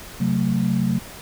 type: chord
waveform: sine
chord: F# diminished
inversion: second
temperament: just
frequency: 133.2 / 185 / 222 Hz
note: C3 / F#3 / A3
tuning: +31 / 0 / +16 cents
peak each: -24 / -21 / -22 dBFS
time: 0.2-0.99 s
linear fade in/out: 10 ms
effects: pink hiss -39 dBFS RMS until 1.21 s